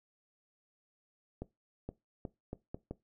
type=accelerating click train; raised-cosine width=2 ms; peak=-26 dBFS; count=6; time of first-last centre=1.42-2.91 s; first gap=470 ms; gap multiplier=0.77; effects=noise-tail reverb RT60 0.2 s tail -19 dB re dry